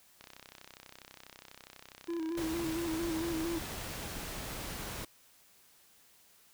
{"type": "click train", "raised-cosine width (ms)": 0.2, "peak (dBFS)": -31, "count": 124, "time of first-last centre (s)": [0.21, 4.03], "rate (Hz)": 32.2}
{"type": "tone with vibrato", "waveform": "triangle", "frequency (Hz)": 329.6, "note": "E4", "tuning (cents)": 0, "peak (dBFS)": -31, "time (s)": [2.08, 3.59], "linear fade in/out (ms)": 10, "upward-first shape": "square", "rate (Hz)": 4.4, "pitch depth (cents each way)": 48}
{"type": "noise", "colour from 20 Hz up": "pink", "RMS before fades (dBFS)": -41, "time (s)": [2.37, 5.05], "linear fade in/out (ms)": 5}
{"effects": ["white hiss -63 dBFS RMS until 6.53 s"]}